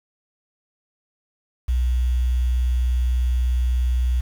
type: tone with quantisation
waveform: sine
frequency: 61.74 Hz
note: B1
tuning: in tune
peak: -17 dBFS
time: 1.68-4.21 s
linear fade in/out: 10 ms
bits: 7
effects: none